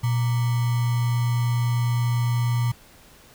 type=tone with sample-and-hold; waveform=sine; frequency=120 Hz; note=B2; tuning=49 cents flat; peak=-19 dBFS; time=0.03-2.72 s; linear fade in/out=10 ms; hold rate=1050 Hz; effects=pink hiss -51 dBFS RMS until 3.34 s